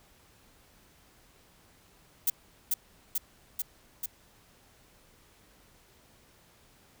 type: noise with echo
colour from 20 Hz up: violet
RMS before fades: -25 dBFS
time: 2.27-2.3 s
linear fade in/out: 5 ms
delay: 440 ms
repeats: 4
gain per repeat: -2 dB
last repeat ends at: 4.06 s
effects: pink hiss -61 dBFS RMS until 7 s